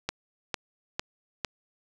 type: click train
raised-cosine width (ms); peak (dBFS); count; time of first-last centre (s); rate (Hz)
0.2; -11; 4; 0.09-1.447; 2.21
effects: none